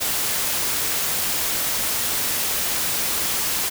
white noise, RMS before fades -23 dBFS, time 0-3.7 s, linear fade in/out 20 ms, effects none

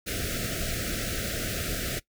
pink band-stop noise, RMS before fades -31 dBFS, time 0.06-2 s, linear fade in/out 20 ms, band 700 to 1300 Hz, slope 96 dB/octave, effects noise-tail reverb RT60 0.1 s tail -19 dB re dry

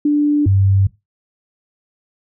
sine tone pair in turn, 294.1 / 97.44 Hz, D4 / G2, +3 / -10 cents, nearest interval octave + perfect fifth, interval 1913 cents, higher first, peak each -10 dBFS, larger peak neither, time 0.05-0.46 / 0.46-0.87 s, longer neither, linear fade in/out 5 ms, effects noise-tail reverb RT60 0.2 s tail -17 dB re dry

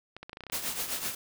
clicks, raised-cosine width 0.3 ms, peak -26 dBFS, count 10, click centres 0.166 / 0.23 / 0.295 / 0.331 / 0.371 / 0.407 / 0.437 / 0.467 / 0.499 / 0.531 s
white noise with tremolo, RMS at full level -31 dBFS, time 0.52-1.15 s, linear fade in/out 5 ms, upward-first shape triangle, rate 7.8 Hz, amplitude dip 70%
effects none

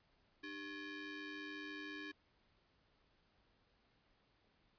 sawtooth ring-modulated tone, 696 Hz, F5, 6 cents flat, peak -39 dBFS, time 0.43-2.12 s, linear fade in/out 10 ms, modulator 997 Hz, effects pink hiss -75 dBFS RMS until 4.78 s + resampled to 11025 Hz

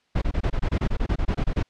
brown noise bursts, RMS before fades -22 dBFS, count 16, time 0.15-1.629 s, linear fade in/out 10 ms, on 69 ms, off 25 ms, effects white hiss -67 dBFS RMS until 1.69 s + low-pass 4000 Hz 12 dB/octave

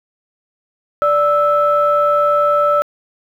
sine tone pair together, 586 / 1315.5 Hz, D5 / E6, -4 / -4 cents, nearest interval octave + major second, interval 1400 cents, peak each -13 dBFS, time 1.02-2.82 s, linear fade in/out 0 ms, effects tanh soft clip ceiling -3 dBFS + 8-bit

